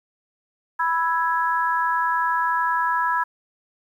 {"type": "chord", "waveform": "sine", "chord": "E major", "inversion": "second", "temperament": "equal", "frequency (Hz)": [987.8, 1318.5, 1661.2], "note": ["B5", "E6", "G#6"], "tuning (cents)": [0, 0, 0], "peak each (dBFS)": [-21, -26, -25], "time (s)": [0.79, 3.24], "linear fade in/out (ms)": 10, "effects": ["9-bit"]}